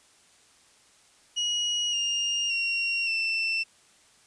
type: tone with pitch steps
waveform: 35% pulse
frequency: 2900 / 2824 / 2750 / 2678 Hz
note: F#7 / F7 / F7 / E7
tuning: -35 / +19 / -27 / +27 cents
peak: -23 dBFS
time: 1.36-3.64 s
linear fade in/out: 20 ms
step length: 570 ms
effects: white hiss -59 dBFS RMS until 4.26 s + resampled to 22050 Hz